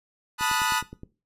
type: chord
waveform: sawtooth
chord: B dominant seventh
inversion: third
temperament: equal with one note detuned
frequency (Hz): 880 / 987.8 / 1244.5 / 1464.7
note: A5 / B5 / D#6 / F#6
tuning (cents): 0 / 0 / 0 / -18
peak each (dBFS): -25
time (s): 0.38-0.83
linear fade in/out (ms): 50
type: click train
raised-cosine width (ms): 3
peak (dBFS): -26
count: 7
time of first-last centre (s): 0.41-1.034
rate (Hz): 9.62
effects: noise-tail reverb RT60 0.3 s tail -17 dB re dry + resampled to 32000 Hz